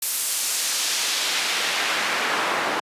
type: noise with band-pass filter sweep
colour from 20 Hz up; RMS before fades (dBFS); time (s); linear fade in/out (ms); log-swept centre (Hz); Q
pink; -24; 0.02-2.8; 5; 12000 to 990; 0.81
effects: high-pass 200 Hz 12 dB/octave + resampled to 32000 Hz